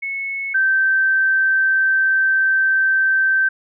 sine tone pair in turn, 2198 / 1554.2 Hz, C#7 / G6, -15 / -15 cents, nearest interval tritone, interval 600 cents, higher first, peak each -22 / -13 dBFS, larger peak second, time 0.02-0.54 / 0.54-3.49 s, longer second, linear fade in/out 10 ms, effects none

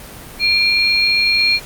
sine tone pair together, 2381 / 4245 Hz, D7 / C8, +23 / +24 cents, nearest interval minor seventh, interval 1001 cents, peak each -14 dBFS, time 0.39-1.6 s, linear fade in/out 50 ms, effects pink hiss -35 dBFS RMS until 1.65 s + Opus 32 kbps

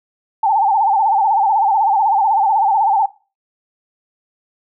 sine tone with vibrato, 835 Hz, G#5, 9 cents sharp, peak -11 dBFS, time 0.43-3.06 s, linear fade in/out 5 ms, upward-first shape sine, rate 16 Hz, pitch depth 140 cents each way, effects noise-tail reverb RT60 0.3 s tail -17 dB re dry

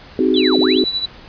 sine chord, Ab dominant seventh, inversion first, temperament just, 259.6 / 311.5 / 373.8 / 415.3 Hz, C4 / Eb4 / Gb4 / Ab4, -13 / +2 / +18 / 0 cents, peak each -17 / -18 / -16 / -21 dBFS, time 0.19-0.84 s, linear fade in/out 2 ms
sine linear two-way sweep, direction down then up, 3615 to 139.5 to 3615 Hz, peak -23 dBFS, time 0.34-0.79 s, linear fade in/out 2 ms, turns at 0.59 s
sine tone with tremolo, 3951 Hz, B7, in tune, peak -15 dBFS, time 0.36-1.06 s, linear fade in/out 10 ms, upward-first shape triangle, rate 12 Hz, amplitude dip 75%
effects pink hiss -40 dBFS RMS until 1.28 s + resampled to 11025 Hz

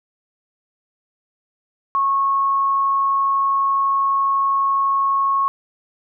sine tone, 1097 Hz, C#6, 18 cents flat, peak -15 dBFS, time 1.95-5.48 s, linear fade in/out 0 ms, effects none

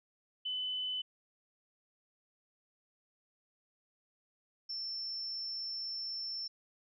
sine tone pair in turn, 3015 / 5372 Hz, F#7 / E8, +32 / +32 cents, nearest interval minor seventh, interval 1000 cents, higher second, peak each -34 / -37 dBFS, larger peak first, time 0.45-1.02 / 4.69-6.48 s, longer second, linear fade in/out 10 ms, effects none

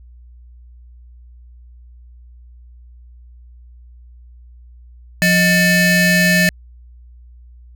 35% pulse ring-modulated tone, 799 Hz, G5, 33 cents sharp, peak -6 dBFS, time 5.22-6.49 s, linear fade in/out 0 ms, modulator 976 Hz, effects added 60 Hz sine -39 dBFS peak until 7.75 s

